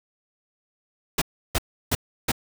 pink noise bursts, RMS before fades -22 dBFS, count 4, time 1.18-2.318 s, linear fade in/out 5 ms, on 37 ms, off 330 ms, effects none

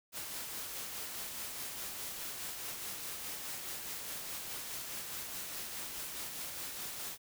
white noise with tremolo, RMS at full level -41 dBFS, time 0.12-7.18 s, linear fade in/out 50 ms, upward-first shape sine, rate 4.8 Hz, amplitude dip 30%, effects none

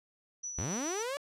sine tone with tremolo, 5920 Hz, F#8, in tune, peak -35 dBFS, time 0.43-1.03 s, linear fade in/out 10 ms, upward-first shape triangle, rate 7.2 Hz, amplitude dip 45%
sawtooth linear sweep, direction up, 65.2 to 583 Hz, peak -30 dBFS, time 0.58-1.17 s, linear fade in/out 0 ms
effects low-pass 11000 Hz 12 dB/octave

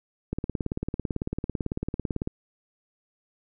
click train, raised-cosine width 3 ms, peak -15 dBFS, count 36, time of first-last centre 0.33-2.274 s, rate 18 Hz, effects none

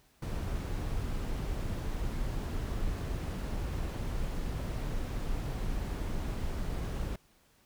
brown noise, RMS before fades -34 dBFS, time 0.22-7.16 s, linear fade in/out 5 ms, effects pink hiss -66 dBFS RMS until 7.65 s

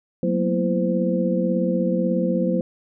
sine tone cluster, 183.3 / 225.2 / 241.6 / 334.1 / 514 Hz, F#3 / A3 / B3 / E4 / C5, -16 / +40 / -38 / +23 / -31 cents, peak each -22 / -27 / -27 / -27 / -24 dBFS, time 0.23-2.61 s, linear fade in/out 2 ms, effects none

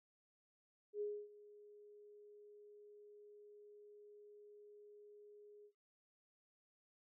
sine tone with ADSR envelope, 415.3 Hz, G#4, in tune, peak -38 dBFS, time 0.93-5.72 s, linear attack 79 ms, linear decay 270 ms, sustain -20 dB, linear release 70 ms, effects noise-tail reverb RT60 0.2 s tail -17 dB re dry

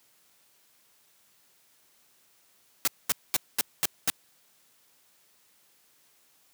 white noise bursts, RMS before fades -24 dBFS, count 6, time 2.85-4.1 s, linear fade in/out 0 ms, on 25 ms, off 220 ms, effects white hiss -64 dBFS RMS until 6.53 s + high-pass 100 Hz 12 dB/octave

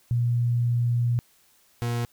sine / 40% pulse tone pair in turn, 119.8 / 119.04 Hz, A#2 / A#2, +48 / +37 cents, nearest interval unison, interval 11 cents, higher first, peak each -20 / -24 dBFS, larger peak first, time 0.11-1.19 / 1.82-2.05 s, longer first, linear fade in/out 0 ms, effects white hiss -61 dBFS RMS until 2.12 s

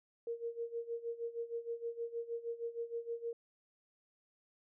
sine tone with tremolo, 466.2 Hz, A#4, in tune, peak -35 dBFS, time 0.27-3.33 s, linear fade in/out 2 ms, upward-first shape sine, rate 6.4 Hz, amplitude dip 85%, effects none

